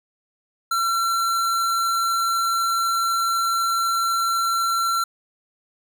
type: tone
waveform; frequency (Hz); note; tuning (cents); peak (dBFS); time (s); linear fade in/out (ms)
square; 1356; E6; +49; -20; 0.71-5.04; 5
effects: none